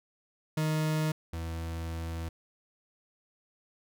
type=tone pair in turn; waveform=40% pulse; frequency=155.56 / 82.41 Hz; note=D#3 / E2; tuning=0 / 0 cents; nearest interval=major seventh; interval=1100 cents; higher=first; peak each=-26 / -33 dBFS; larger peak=first; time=0.57-1.12 / 1.33-2.29 s; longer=second; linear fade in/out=5 ms; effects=none